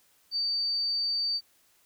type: tone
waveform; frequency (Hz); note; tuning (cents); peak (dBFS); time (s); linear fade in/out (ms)
sine; 4607; D8; -34; -26; 0.31-1.41; 50
effects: white hiss -65 dBFS RMS until 1.85 s